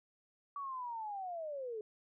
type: linear sweep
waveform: sine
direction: down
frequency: 1147 to 415.3 Hz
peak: -39 dBFS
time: 0.56-1.81 s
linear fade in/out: 2 ms
effects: none